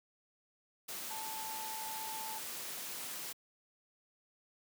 sine tone in noise, 880 Hz, A5, in tune, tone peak -43 dBFS, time 1.1-2.39 s, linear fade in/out 10 ms, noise white, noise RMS -43 dBFS, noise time 0.88-3.33 s, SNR -3 dB, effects high-pass 150 Hz 12 dB/octave

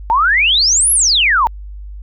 sine exponential two-way sweep, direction up then down, 871 to 11410 to 871 Hz, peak -9 dBFS, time 0.1-1.47 s, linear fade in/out 0 ms, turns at 0.92 s, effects added 50 Hz sine -27 dBFS peak until 2.02 s

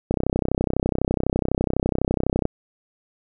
click train, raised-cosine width 2 ms, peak -7 dBFS, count 76, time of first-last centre 0.11-2.454 s, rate 32 Hz, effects none

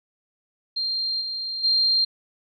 sine tone with level steps, 4186 Hz, C8, in tune, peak -23 / -27 / -17 dBFS, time 0.76-2.05 s, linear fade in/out 10 ms, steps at 1.2 / 1.63 s, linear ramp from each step 20 ms, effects none

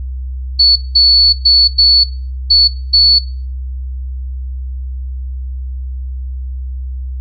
sine tone bursts at uneven times, 4435 Hz, C#8, in tune, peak -4 dBFS, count 6, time 0.59-0.76 / 0.95-1.33 / 1.45-1.68 / 1.78-2.04 / 2.5-2.68 / 2.93-3.19 s, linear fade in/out 10 ms, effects noise-tail reverb RT60 0.4 s tail -21 dB re dry + added 64 Hz sine -19 dBFS peak until 7.2 s

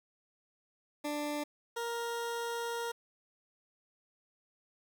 20% pulse tone pair in turn, 295 / 468.3 Hz, D4 / A#4, +8 / +8 cents, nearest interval minor sixth, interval 800 cents, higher second, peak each -29 / -30 dBFS, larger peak first, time 1.04-1.44 / 1.76-2.92 s, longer second, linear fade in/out 10 ms, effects 10-bit

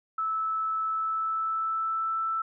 sine tone with pitch glide, 1308 to 1324.7 Hz, E6 to E6, -14 to +8 cents, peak -26 dBFS, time 0.18-2.42 s, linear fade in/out 5 ms, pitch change +22 cents, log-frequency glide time 0.85-2.2 s, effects none

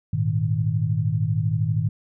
sine chord, Ab suspended second, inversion none, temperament equal, 103.83 / 116.54 / 155.56 Hz, Ab2 / Bb2 / Eb3, 0 / 0 / 0 cents, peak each -24 dBFS, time 0.13-1.89 s, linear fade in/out 5 ms, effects none

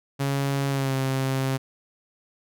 sawtooth tone with pitch glide, 138.59 to 133.41 Hz, C#3 to C3, 0 to +34 cents, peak -19 dBFS, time 0.19-1.58 s, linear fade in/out 20 ms, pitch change -66 cents, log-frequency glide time 0.69-0.95 s, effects none

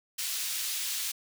pink high-pass noise, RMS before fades -33 dBFS, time 0.18-1.12 s, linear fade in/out 10 ms, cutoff 3400 Hz, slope 12 dB/octave, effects none

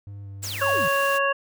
triangle tone with vibrato, 99.6 Hz, G2, 28 cents sharp, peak -33 dBFS, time 0.07-0.85 s, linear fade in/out 0 ms, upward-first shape square, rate 2.7 Hz, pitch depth 15 cents each way
white high-pass noise, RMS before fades -36 dBFS, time 0.42-1.19 s, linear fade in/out 20 ms, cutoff 120 Hz, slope 12 dB/octave
sine exponential sweep, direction down, 7920 to 138.59 Hz, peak -31 dBFS, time 0.43-0.88 s, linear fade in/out 0 ms
harmonic tone, 554.4 Hz, C#5, in tune, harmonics 1 / 2 / 3 / 5, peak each -24 / -24 / -25 / -28 dBFS, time 0.61-1.33 s, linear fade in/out 10 ms
effects none

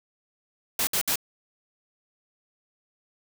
white noise bursts, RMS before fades -25 dBFS, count 3, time 0.79-1.157 s, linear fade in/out 2 ms, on 81 ms, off 62 ms, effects none

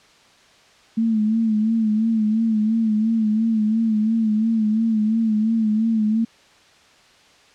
sine tone with vibrato, 220 Hz, A3, in tune, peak -16 dBFS, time 0.97-6.25 s, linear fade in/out 10 ms, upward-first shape sine, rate 2.9 Hz, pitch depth 63 cents each way, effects white hiss -52 dBFS RMS until 7.54 s + low-pass 5000 Hz 12 dB/octave

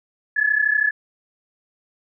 sine tone pair together, 1695 / 1727.6 Hz, G#6 / A6, +35 / -32 cents, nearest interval unison, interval 33 cents, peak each -19 dBFS, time 0.36-0.91 s, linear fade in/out 10 ms, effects none

